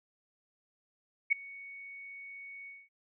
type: tone with ADSR envelope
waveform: sine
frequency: 2226 Hz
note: C#7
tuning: 7 cents sharp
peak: -20 dBFS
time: 1.3-2.89 s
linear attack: 23 ms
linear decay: 8 ms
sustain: -24 dB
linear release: 220 ms
effects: none